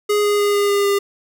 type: tone with pitch steps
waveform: square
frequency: 415.3 / 412.4 / 409.6 / 406.8 / 403.9 / 401.2 Hz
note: G#4 / G#4 / G#4 / G#4 / G#4 / G4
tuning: 0 / -12 / -24 / -36 / -48 / +40 cents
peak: -15 dBFS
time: 0.09-0.99 s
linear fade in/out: 10 ms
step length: 150 ms
effects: none